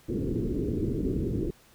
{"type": "low-pass noise", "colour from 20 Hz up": "white", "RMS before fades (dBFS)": -29, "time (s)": [0.08, 1.51], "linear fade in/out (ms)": 10, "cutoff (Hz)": 410, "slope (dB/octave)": 48, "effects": ["pink hiss -58 dBFS RMS until 1.74 s"]}